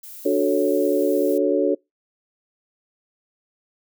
violet noise, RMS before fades -39 dBFS, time 0.03-1.38 s, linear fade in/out 5 ms
sine chord, D major seventh, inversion none, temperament equal, 293.7 / 370 / 440 / 554.4 Hz, D4 / F#4 / A4 / C#5, 0 / 0 / 0 / 0 cents, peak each -22 dBFS, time 0.25-1.75 s, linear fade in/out 10 ms
effects noise-tail reverb RT60 0.2 s tail -26 dB re dry

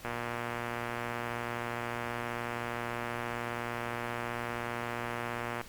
click train, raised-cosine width 0.5 ms, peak -20 dBFS, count 663, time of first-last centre 0.05-5.613 s, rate 119 Hz, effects pink hiss -51 dBFS RMS until 5.68 s + Opus 48 kbps

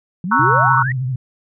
sine exponential sweep, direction up, 164.81 to 1975.5 Hz, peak -20 dBFS, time 0.24-0.92 s, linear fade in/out 2 ms
sine chord, F# dominant seventh, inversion first, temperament equal, 932.3 / 1108.7 / 1318.5 / 1480 Hz, A#5 / C#6 / E6 / F#6, 0 / 0 / 0 / 0 cents, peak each -17 dBFS, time 0.31-0.83 s, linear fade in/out 10 ms
sine tone with vibrato, 128.7 Hz, C3, 28 cents flat, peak -18 dBFS, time 0.39-1.16 s, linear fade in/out 5 ms, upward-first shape triangle, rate 13 Hz, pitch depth 92 cents each way
effects none

